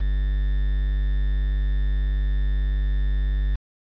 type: tone with quantisation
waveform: triangle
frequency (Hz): 49.18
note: G1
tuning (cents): +6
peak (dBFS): -17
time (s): 0-3.56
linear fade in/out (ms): 10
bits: 7
effects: resampled to 11025 Hz

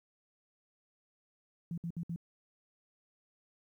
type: tone bursts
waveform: sine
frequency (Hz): 169.1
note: E3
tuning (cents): +44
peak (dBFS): -35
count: 4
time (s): 1.71-2.161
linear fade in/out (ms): 2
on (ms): 67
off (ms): 61
effects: 12-bit

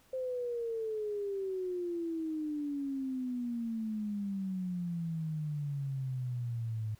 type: exponential sweep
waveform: sine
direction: down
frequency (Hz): 523.3 to 106.9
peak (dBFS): -33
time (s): 0.13-6.95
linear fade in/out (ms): 5
effects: pink hiss -65 dBFS RMS until 6.99 s

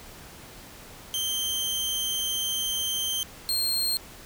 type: tone pair in turn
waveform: sawtooth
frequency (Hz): 3137 / 4226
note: G7 / C8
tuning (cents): +1 / +16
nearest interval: perfect fourth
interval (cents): 515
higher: second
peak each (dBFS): -23 / -21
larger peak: second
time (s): 1.14-3.23 / 3.49-3.97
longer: first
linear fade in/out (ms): 0
effects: pink hiss -46 dBFS RMS until 4.25 s

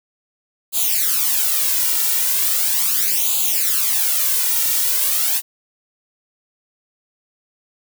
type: noise with flanger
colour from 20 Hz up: blue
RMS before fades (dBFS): -18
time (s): 0.72-5.42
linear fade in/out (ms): 50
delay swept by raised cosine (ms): 0.27 to 2.17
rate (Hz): 0.38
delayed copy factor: +0.9
effects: none

